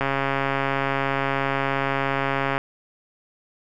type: click train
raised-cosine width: 0.5 ms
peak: -8 dBFS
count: 353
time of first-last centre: 0.01-2.579 s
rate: 137 Hz
effects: none